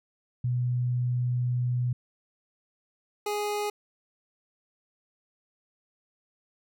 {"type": "tone pair in turn", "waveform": ["sine", "25% pulse"], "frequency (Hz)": [123.47, 415.3], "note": ["B2", "G#4"], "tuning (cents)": [0, 0], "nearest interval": "octave + major sixth", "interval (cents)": 2100, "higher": "second", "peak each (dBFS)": -24, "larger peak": "neither", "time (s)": [[0.44, 1.93], [3.26, 3.7]], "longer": "first", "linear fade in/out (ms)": 5, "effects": []}